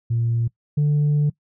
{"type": "tone pair in turn", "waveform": "sine", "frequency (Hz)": [116.54, 147.55], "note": ["A#2", "D3"], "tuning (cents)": [0, 8], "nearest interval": "major third", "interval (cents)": 408, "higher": "second", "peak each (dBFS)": [-17, -13], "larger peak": "second", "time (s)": [[0.1, 0.48], [0.77, 1.3]], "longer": "second", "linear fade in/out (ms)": 10, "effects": ["noise-tail reverb RT60 0.1 s tail -22 dB re dry", "tanh soft clip ceiling -14 dBFS"]}